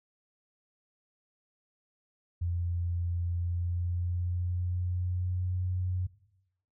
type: tone with pitch glide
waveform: sine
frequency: 86.7 to 91.22 Hz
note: F2 to F#2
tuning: -12 to -24 cents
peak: -28 dBFS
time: 2.41-6.07 s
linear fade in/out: 10 ms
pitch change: +88 cents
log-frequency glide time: 3.35-5.64 s
effects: noise-tail reverb RT60 0.9 s tail -18 dB re dry